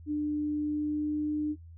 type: tone with pitch glide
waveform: sine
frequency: 298.2 to 301 Hz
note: D4 to D4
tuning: +27 to +43 cents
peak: -27 dBFS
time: 0.06-1.56 s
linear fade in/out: 50 ms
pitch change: +16 cents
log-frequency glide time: 0.56-1.34 s
effects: noise-tail reverb RT60 0.1 s tail -19 dB re dry + added 83 Hz sine -46 dBFS peak until 1.77 s